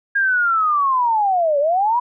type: linear two-way sweep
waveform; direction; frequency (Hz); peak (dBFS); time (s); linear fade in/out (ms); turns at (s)
sine; down then up; 1632 to 554 to 994; -14; 0.15-2; 10; 1.59
effects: none